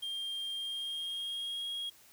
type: tone with pitch glide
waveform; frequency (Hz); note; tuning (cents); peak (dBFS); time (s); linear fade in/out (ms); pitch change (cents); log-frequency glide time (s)
triangle; 3200 to 3280; G7 to G#7; +35 to -22; -34; 0.02-1.9; 10; +43; 0.54-1.68
effects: white hiss -60 dBFS RMS until 2.12 s